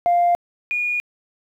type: tone pair in turn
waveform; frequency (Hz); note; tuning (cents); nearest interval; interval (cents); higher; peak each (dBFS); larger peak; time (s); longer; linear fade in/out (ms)
sine; 698.5 / 2442; F5 / D#7; 0 / -33; octave + minor seventh; 2167; second; -12 / -19; first; 0.06-0.35 / 0.71-1; neither; 0
effects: tanh soft clip ceiling -11 dBFS + 9-bit